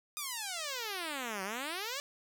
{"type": "exponential two-way sweep", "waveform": "5% pulse", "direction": "down then up", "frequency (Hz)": [1244.5, 185, 590], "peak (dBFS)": -25, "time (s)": [0.17, 2], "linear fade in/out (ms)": 0, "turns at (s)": 1.43, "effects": []}